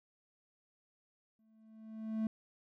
triangle tone with exponential growth, 220 Hz, A3, in tune, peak -28 dBFS, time 1.39-2.27 s, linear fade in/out 2 ms, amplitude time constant 190 ms, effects none

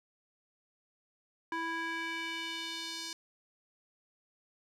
square tone with band-pass filter sweep, 329.6 Hz, E4, in tune, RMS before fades -38 dBFS, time 1.52-3.13 s, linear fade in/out 2 ms, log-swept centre 1300 to 5200 Hz, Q 1.8, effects none

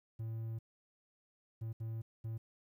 triangle tone bursts at uneven times, 112.7 Hz, A2, 42 cents sharp, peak -36 dBFS, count 4, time 0.19-0.59 / 1.61-1.73 / 1.8-2.02 / 2.24-2.38 s, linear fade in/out 10 ms, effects 12-bit

